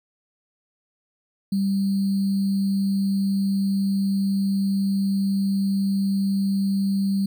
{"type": "tone with sample-and-hold", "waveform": "sine", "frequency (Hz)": 196, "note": "G3", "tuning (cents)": 0, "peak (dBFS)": -19, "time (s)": [1.52, 7.26], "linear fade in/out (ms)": 5, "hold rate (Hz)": 4410, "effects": []}